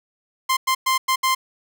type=tone bursts at uneven times; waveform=sawtooth; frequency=1046.5 Hz; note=C6; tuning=in tune; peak=-13 dBFS; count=5; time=0.49-0.57 / 0.67-0.75 / 0.86-0.98 / 1.08-1.16 / 1.23-1.35 s; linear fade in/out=10 ms; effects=none